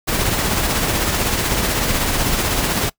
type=noise with tremolo; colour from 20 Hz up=pink; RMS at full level=-17 dBFS; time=0.07-2.9 s; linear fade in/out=20 ms; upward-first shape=triangle; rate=16 Hz; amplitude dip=40%; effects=noise-tail reverb RT60 0.1 s tail -22 dB re dry